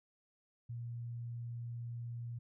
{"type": "tone", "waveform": "sine", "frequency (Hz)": 118.4, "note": "A#2", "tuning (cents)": 27, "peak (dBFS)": -40, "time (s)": [0.69, 2.39], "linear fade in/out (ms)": 10, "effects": []}